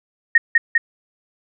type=tone with echo; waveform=sine; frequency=1852 Hz; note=A#6; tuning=12 cents flat; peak=-7 dBFS; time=0.35-0.38 s; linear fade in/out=5 ms; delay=200 ms; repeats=2; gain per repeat=-2 dB; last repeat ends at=0.78 s; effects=none